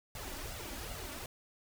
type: noise with flanger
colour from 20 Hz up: pink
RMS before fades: -43 dBFS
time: 0.15-1.26 s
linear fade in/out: 2 ms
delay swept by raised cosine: 1.4 to 3.5 ms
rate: 2.6 Hz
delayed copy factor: +0.7
effects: none